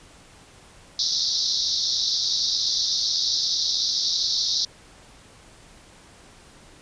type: band-pass noise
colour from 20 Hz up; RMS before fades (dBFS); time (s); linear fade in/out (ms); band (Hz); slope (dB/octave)
pink; -24; 0.99-4.65; 2; 3700 to 5800; 96
effects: pink hiss -50 dBFS RMS until 6.81 s + resampled to 22050 Hz